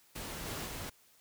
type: noise with level steps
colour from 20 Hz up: pink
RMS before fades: -42 / -40 / -42 dBFS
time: 0.15-0.9 s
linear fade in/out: 10 ms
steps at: 0.46 / 0.66 s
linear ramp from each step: 5 ms
effects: white hiss -65 dBFS RMS until 1.2 s